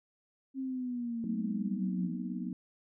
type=linear sweep; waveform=sine; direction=down; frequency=269.2 to 172.1 Hz; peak=-33 dBFS; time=0.54-2.15 s; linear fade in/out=50 ms
type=chord; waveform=sine; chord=B major seventh; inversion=second; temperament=equal with one note detuned; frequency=185 / 233.1 / 251.7 / 311.1 Hz; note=F#3 / A#3 / B3 / D#4; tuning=0 / 0 / +33 / 0 cents; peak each=-38 / -40 / -40 / -44 dBFS; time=1.24-2.53 s; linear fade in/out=2 ms
effects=none